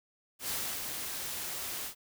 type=noise with ADSR envelope; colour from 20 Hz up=white; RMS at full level=-34 dBFS; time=0.39-1.95 s; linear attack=100 ms; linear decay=310 ms; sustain=-4 dB; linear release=92 ms; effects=none